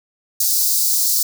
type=high-pass noise; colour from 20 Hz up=white; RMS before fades=-17 dBFS; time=0.4-1.23 s; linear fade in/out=5 ms; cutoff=4300 Hz; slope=48 dB/octave; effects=none